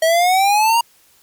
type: exponential sweep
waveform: square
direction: up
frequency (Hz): 637 to 948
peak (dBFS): -12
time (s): 0.02-0.81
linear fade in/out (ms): 5
effects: white hiss -53 dBFS RMS until 1.22 s + MP3 96 kbps